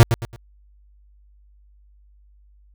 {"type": "tone with echo", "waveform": "45% pulse", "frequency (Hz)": 116.54, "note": "A#2", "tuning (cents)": 0, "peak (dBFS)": -5, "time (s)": [0, 0.03], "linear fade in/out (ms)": 0, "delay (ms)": 110, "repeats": 3, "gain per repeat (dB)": -10, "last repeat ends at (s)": 0.36, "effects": ["added 50 Hz sine -50 dBFS peak until 2.74 s"]}